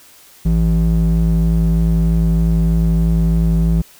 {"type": "ring-modulated tone", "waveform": "triangle", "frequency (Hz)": 110, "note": "A2", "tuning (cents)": 0, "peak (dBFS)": -6, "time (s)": [0.45, 3.82], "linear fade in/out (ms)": 10, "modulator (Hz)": 55.8, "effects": ["white hiss -45 dBFS RMS until 3.99 s"]}